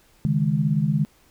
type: chord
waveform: sine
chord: C# suspended second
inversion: none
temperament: equal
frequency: 138.59 / 155.56 / 207.7 Hz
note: C#3 / D#3 / G#3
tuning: 0 / 0 / 0 cents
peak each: -24 / -21 / -24 dBFS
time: 0.25-1.05 s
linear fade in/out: 0 ms
effects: pink hiss -58 dBFS RMS until 1.3 s